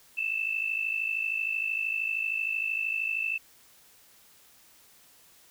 sine tone pair together, 2607 / 2660 Hz, E7 / E7, -20 / +15 cents, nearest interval unison, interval 35 cents, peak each -32 / -29 dBFS, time 0.17-3.38 s, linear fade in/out 10 ms, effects white hiss -58 dBFS RMS until 5.5 s

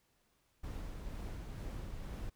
brown noise with tremolo, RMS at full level -42 dBFS, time 0.63-2.3 s, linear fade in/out 10 ms, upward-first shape sine, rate 2.1 Hz, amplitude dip 25%, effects pink hiss -75 dBFS RMS until 2.35 s

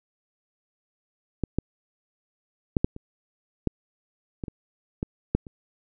clicks, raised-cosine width 3 ms, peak -12 / -10 / -7 / -7 / -25 / -9 / -18 / -22 / -14 / -7 / -28 dBFS, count 11, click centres 1.437 / 1.586 / 2.768 / 2.845 / 2.964 / 3.673 / 4.438 / 4.482 / 5.029 / 5.35 / 5.468 s, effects none

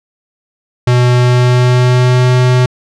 square tone with pitch glide, 123.5 to 125.88 Hz, B2 to B2, 0 to +33 cents, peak -7 dBFS, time 0.87-2.66 s, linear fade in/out 5 ms, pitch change +33 cents, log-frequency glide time 1.15-2.32 s, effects low-pass 6000 Hz 12 dB/octave

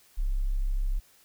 sine tone, 33.47 Hz, C1, 40 cents sharp, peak -24 dBFS, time 0.17-1 s, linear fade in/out 20 ms, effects white hiss -60 dBFS RMS until 1.24 s

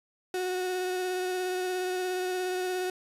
35% pulse tone with vibrato, 366.9 Hz, F#4, 15 cents flat, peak -27 dBFS, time 0.34-2.9 s, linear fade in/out 2 ms, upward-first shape sine, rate 17 Hz, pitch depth 17 cents each way, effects resampled to 32000 Hz

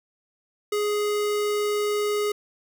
square tone, 416.4 Hz, G#4, 5 cents sharp, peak -23 dBFS, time 0.72-2.32 s, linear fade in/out 5 ms, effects none

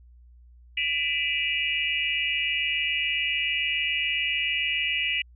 sine tone cluster, 1994 / 2352 / 2576 / 2744 / 2891 Hz, B6 / D7 / E7 / F7 / F#7, +16 / +2 / -41 / -31 / -41 cents, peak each -32 / -29 / -31 / -34 / -28 dBFS, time 0.77-5.22 s, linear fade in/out 5 ms, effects added 60 Hz sine -49 dBFS peak until 5.35 s

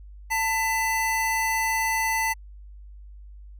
square tone pair together, 891.8 / 2002 Hz, A5 / B6, +23 / +23 cents, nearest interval octave + major second, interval 1400 cents, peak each -26 dBFS, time 0.3-2.34 s, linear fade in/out 20 ms, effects added 50 Hz sine -41 dBFS peak until 3.59 s

